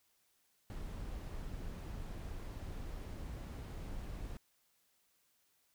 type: noise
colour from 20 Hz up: brown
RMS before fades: -44 dBFS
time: 0.7-4.37 s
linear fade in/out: 0 ms
effects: white hiss -75 dBFS RMS until 5.74 s